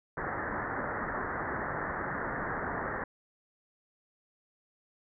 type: low-pass noise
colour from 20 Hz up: white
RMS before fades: -35 dBFS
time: 0.17-3.04 s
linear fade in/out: 5 ms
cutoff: 1900 Hz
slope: 96 dB/octave
effects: none